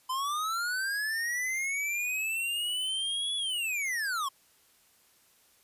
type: linear two-way sweep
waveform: square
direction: up then down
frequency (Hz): 1014 to 3420 to 1045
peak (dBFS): -30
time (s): 0.09-4.29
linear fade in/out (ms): 10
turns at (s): 3.36
effects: white hiss -64 dBFS RMS until 5.63 s + resampled to 32000 Hz